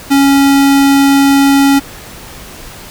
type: tone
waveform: square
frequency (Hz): 277.2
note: C#4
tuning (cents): 0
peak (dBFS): -6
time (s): 0.1-1.8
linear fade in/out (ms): 20
effects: pink hiss -31 dBFS RMS until 2.9 s